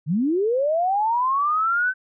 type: linear sweep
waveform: sine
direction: up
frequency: 134.7 to 1538 Hz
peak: -18 dBFS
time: 0.06-1.94 s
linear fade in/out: 50 ms
effects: none